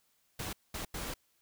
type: noise bursts at uneven times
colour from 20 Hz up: pink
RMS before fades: -39 dBFS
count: 3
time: 0.39-0.53 / 0.74-0.85 / 0.94-1.14 s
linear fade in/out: 5 ms
effects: white hiss -73 dBFS RMS until 1.41 s